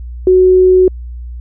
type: tone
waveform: sine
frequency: 370 Hz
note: F#4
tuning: in tune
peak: -4 dBFS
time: 0.27-0.88 s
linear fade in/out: 2 ms
effects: added 60 Hz sine -23 dBFS peak until 1.4 s